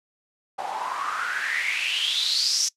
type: noise with band-pass filter sweep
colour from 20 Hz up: white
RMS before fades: -26 dBFS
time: 0.58-2.69 s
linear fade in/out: 10 ms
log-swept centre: 730 to 6000 Hz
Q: 7.9
effects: noise-tail reverb RT60 0.1 s tail -22 dB re dry + low-pass 11000 Hz 12 dB/octave